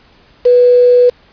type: tone with quantisation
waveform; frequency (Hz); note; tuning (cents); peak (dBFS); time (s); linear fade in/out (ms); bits
sine; 491.8; B4; -7; -4; 0.45-1.1; 10; 4
effects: pink hiss -47 dBFS RMS until 1.32 s + resampled to 11025 Hz